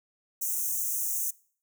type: high-pass noise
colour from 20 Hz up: white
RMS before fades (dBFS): -30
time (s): 0.41-1.31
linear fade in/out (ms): 10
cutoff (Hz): 5900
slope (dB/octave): 96
effects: noise-tail reverb RT60 0.5 s tail -23 dB re dry